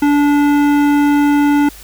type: tone with hard clipping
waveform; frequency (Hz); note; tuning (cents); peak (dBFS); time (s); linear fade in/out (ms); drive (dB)
triangle; 289.7; D4; -24; -11; 0.02-1.69; 5; 18
effects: added 50 Hz sine -38 dBFS peak until 1.83 s + white hiss -38 dBFS RMS until 1.83 s